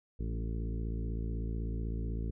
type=harmonic tone with a mistuned harmonic; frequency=56 Hz; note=A1; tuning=31 cents sharp; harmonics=1 / 2 / 3 / 4 / 5 / 6 / 7 / 8; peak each=-34 / -40 / -44 / -46 / -48 / -50 / -51 / -52 dBFS; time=0.19-2.31 s; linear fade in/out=10 ms; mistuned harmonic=4; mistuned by=-23 cents; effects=none